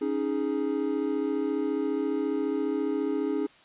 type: chord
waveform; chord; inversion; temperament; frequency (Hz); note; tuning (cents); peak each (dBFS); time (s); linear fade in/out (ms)
triangle; C# suspended second; none; just; 277.2 / 311.8 / 415.8; C#4 / D#4 / G#4; 0 / +4 / +2; -28; 0.01-3.47; 10
effects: white hiss -56 dBFS RMS until 3.64 s + resampled to 8000 Hz